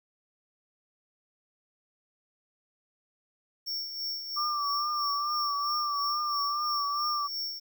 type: tone with tremolo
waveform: square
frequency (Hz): 5470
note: F8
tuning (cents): -37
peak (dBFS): -31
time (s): 3.66-7.6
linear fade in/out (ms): 20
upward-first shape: sine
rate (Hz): 3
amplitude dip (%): 55
type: tone with vibrato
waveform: sine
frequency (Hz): 1174.7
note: D6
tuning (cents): 0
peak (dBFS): -28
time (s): 4.36-7.28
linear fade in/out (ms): 20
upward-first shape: triangle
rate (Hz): 2.3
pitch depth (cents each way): 54
effects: 10-bit